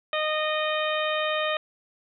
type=harmonic tone; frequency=616 Hz; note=D#5; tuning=17 cents flat; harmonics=1 / 2 / 3 / 4 / 5 / 6; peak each=-27 / -30 / -32 / -33 / -34 / -35 dBFS; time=0.13-1.57 s; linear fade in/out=2 ms; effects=none